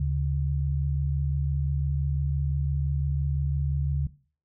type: tone pair together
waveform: sine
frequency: 74.2 / 140.07 Hz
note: D2 / C#3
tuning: +18 / +18 cents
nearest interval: major seventh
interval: 1100 cents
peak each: -26 dBFS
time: 0-4.07 s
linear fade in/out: 5 ms
effects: noise-tail reverb RT60 0.4 s tail -17 dB re dry